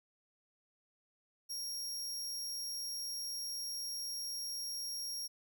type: tone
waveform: sawtooth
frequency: 5588 Hz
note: F8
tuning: in tune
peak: -36 dBFS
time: 1.49-5.28 s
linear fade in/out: 20 ms
effects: none